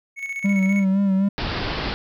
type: tone with tremolo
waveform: triangle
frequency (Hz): 2209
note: C#7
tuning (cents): -7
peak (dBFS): -23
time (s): 0.16-0.85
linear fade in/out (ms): 50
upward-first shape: square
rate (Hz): 15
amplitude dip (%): 55
type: tone with vibrato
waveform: triangle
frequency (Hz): 195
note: G3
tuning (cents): -9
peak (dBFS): -14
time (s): 0.44-1.29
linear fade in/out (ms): 10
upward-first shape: sine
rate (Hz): 3.9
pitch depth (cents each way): 46
type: low-pass noise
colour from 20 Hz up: pink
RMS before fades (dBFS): -26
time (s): 1.38-1.94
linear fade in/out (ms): 0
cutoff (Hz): 5100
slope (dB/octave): 96
effects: none